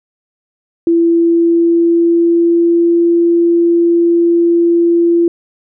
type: tone with pitch glide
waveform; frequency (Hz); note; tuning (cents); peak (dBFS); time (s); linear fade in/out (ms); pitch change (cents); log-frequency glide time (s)
sine; 336.1 to 340.6; E4 to F4; +34 to -43; -7; 0.87-5.28; 2; +23; 1.08-3.02
effects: none